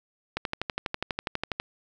click train, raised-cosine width 0.3 ms, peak -12 dBFS, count 16, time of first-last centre 0.37-1.6 s, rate 12.2 Hz, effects none

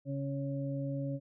harmonic tone, 138.59 Hz, C#3, in tune, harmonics 1 / 2 / 4, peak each -35 / -38 / -41 dBFS, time 0.05-1.2 s, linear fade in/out 50 ms, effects none

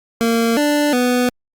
25% pulse tone with pitch steps, 230 / 294.1 / 247.7 Hz, A#3 / D4 / B3, -23 / +3 / +5 cents, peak -10 dBFS, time 0.21-1.29 s, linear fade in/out 0 ms, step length 360 ms, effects Opus 48 kbps

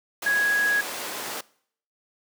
sine tone in noise, 1661.2 Hz, G#6, in tune, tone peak -19 dBFS, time 0.26-0.81 s, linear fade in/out 5 ms, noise pink, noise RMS -31 dBFS, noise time 0.22-1.41 s, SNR +9 dB, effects noise-tail reverb RT60 0.6 s tail -22 dB re dry + high-pass 400 Hz 12 dB/octave

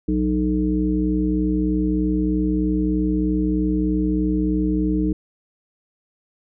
harmonic tone with a mistuned harmonic, 61.6 Hz, B1, 4 cents flat, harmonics 1 / 3 / 5 / 7, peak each -24 / -23 / -20 / -31 dBFS, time 0.08-5.13 s, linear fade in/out 5 ms, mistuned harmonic 7, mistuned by +33 cents, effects none

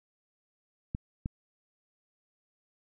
clicks, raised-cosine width 5 ms, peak -20 dBFS, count 2, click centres 0.949 / 1.259 s, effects none

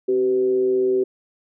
sine tone with frequency modulation, 382.7 Hz, G4, 42 cents flat, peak -16 dBFS, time 0.08-1.04 s, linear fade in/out 10 ms, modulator 119 Hz, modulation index 0.39, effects none

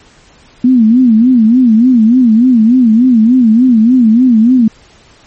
sine tone with vibrato, 237 Hz, A#3, 29 cents sharp, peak -3 dBFS, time 0.64-4.68 s, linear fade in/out 5 ms, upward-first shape sine, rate 3.4 Hz, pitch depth 160 cents each way, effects pink hiss -43 dBFS RMS until 5.26 s + MP3 32 kbps

